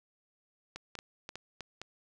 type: clicks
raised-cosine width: 0.2 ms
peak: -24 dBFS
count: 7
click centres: 0.76 / 0.953 / 0.989 / 1.291 / 1.356 / 1.607 / 1.816 s
effects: none